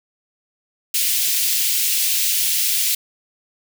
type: high-pass noise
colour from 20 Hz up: white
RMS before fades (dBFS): -19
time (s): 0.94-2.95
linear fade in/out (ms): 5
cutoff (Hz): 2400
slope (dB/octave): 24
effects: none